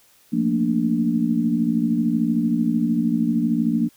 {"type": "chord", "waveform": "sine", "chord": "Bb major seventh", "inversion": "second", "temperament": "equal", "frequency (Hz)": [174.61, 220, 233.1, 293.7], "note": ["F3", "A3", "Bb3", "D4"], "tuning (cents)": [0, 0, 0, 0], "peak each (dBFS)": [-25, -26, -20, -24], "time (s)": [0.32, 3.89], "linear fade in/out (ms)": 20, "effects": ["white hiss -56 dBFS RMS until 3.96 s"]}